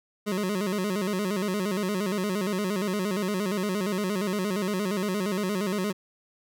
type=tone with vibrato; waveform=25% pulse; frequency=196 Hz; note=G3; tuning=in tune; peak=-22 dBFS; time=0.26-5.93 s; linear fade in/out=20 ms; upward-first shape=square; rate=8.6 Hz; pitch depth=110 cents each way; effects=none